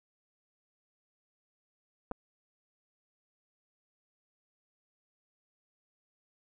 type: clicks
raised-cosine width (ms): 1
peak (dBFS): -23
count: 2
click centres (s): 2.113 / 2.117
effects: none